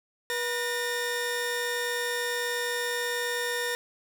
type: tone pair together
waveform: sawtooth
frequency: 483.7 / 1826.2 Hz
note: B4 / A#6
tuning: -36 / -36 cents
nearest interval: octave + major seventh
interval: 2300 cents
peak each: -27 dBFS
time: 0.3-3.75 s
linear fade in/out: 0 ms
effects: 9-bit